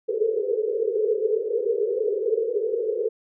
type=band-pass noise; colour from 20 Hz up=pink; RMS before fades=-24 dBFS; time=0.08-3.09 s; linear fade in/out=10 ms; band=410 to 480 Hz; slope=96 dB/octave; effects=none